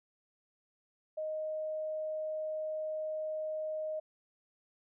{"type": "tone", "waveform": "sine", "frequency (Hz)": 622.3, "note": "D#5", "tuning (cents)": 0, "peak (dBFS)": -34, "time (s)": [1.17, 4], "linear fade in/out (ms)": 10, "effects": []}